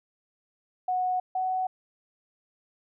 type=tone pair in turn; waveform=sine; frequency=735 / 746.1 Hz; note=F#5 / F#5; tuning=-12 / +14 cents; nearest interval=unison; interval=26 cents; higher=second; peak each=-24 / -25 dBFS; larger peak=first; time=0.88-1.2 / 1.35-1.67 s; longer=neither; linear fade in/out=5 ms; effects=none